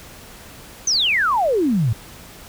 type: exponential sweep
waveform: sine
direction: down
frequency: 6360 to 101.6 Hz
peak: -15 dBFS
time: 0.87-1.93 s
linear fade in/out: 5 ms
effects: pink hiss -41 dBFS RMS until 2.48 s